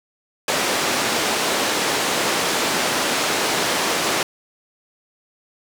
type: band-pass noise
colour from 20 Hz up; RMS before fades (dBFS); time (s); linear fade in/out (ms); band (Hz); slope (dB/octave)
pink; -21; 0.48-4.23; 2; 320 to 8300; 12
effects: none